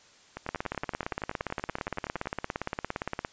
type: two click trains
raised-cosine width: 0.5 ms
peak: -15 / -21 dBFS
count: 49 / 21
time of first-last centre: 0.49-3.249 / 0.37-2.257 s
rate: 17.4 / 10.6 Hz
effects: white hiss -57 dBFS RMS until 3.32 s + resampled to 16000 Hz